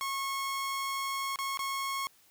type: tone with dropouts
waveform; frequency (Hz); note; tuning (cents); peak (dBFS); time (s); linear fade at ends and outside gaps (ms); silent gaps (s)
sawtooth; 1092; C#6; -26; -28; 0.01-2.07; 0; 1.359-1.388 / 1.573-1.592
effects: white hiss -63 dBFS RMS until 2.3 s